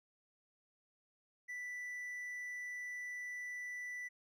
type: tone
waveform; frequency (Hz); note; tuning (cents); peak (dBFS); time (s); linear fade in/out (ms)
triangle; 1975.5; B6; 0; -40; 1.48-4.09; 20
effects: none